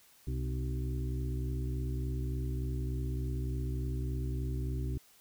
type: harmonic tone with a mistuned harmonic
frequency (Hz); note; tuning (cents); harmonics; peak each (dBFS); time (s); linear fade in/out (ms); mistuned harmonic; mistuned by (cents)
63.4; B1; +46; 1 / 2 / 4 / 5 / 6; -34 / -36 / -45 / -46 / -47; 0.27-4.98; 5; 5; -40
effects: white hiss -62 dBFS RMS until 5.2 s